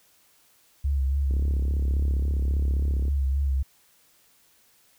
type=tone with vibrato; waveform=sine; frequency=68.5 Hz; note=C#2; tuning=20 cents flat; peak=-21 dBFS; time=0.84-3.63 s; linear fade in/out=10 ms; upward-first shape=sine; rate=3.6 Hz; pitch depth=50 cents each way
type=click train; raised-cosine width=3 ms; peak=-24 dBFS; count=63; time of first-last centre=1.31-3.081 s; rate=35 Hz
effects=white hiss -61 dBFS RMS until 4.98 s